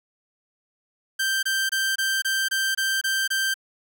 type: tone bursts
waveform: sawtooth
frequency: 1568 Hz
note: G6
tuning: in tune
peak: -18 dBFS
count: 9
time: 1.19-3.542 s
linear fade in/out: 10 ms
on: 240 ms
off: 24 ms
effects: none